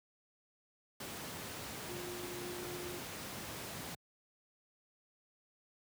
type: tone in noise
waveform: sine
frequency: 354.9 Hz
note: F4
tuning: 28 cents sharp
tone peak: -44 dBFS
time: 1.89-2.99 s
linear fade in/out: 5 ms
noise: pink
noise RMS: -44 dBFS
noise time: 1-3.95 s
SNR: -3 dB
effects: high-pass 100 Hz 12 dB/octave